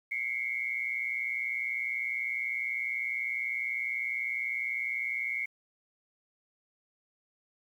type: tone with amplitude modulation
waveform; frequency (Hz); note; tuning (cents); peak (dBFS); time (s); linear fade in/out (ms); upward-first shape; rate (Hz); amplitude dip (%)
sine; 2168; C#7; -39; -26; 0.11-5.46; 10; sine; 120; 95
effects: 10-bit